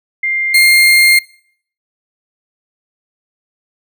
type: tone pair in turn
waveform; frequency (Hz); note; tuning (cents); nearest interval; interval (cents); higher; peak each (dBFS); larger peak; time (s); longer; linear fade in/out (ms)
sine / 35% pulse; 2100 / 2116; C7 / C7; +6 / +19; unison; 13; second; -13 / -4; second; 0.23-0.54 / 0.54-1.19; second; 5
effects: noise-tail reverb RT60 0.6 s tail -23 dB re dry